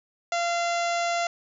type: harmonic tone with a mistuned harmonic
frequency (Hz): 688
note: F5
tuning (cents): -26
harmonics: 1 / 2 / 3 / 4 / 5 / 6 / 7 / 8 / 9 / 10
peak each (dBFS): -25 / -32 / -33 / -37 / -40 / -41 / -42 / -44 / -41 / -41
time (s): 0.32-1.27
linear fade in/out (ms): 2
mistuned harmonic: 10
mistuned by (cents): +37
effects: none